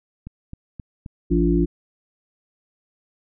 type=click train; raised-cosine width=5 ms; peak=-22 dBFS; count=6; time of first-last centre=0.27-1.589 s; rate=3.79 Hz
type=harmonic tone; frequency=57.6 Hz; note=A#1; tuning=20 cents flat; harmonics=1 / 3 / 5 / 6; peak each=-21 / -21 / -21 / -21 dBFS; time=1.3-1.66 s; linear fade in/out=20 ms
effects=none